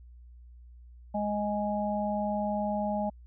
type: harmonic tone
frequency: 207.7 Hz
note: G#3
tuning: in tune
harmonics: 1 / 3 / 4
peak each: -31 / -32 / -33 dBFS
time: 1.14-3.1 s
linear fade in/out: 10 ms
effects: added 60 Hz sine -48 dBFS peak until 3.26 s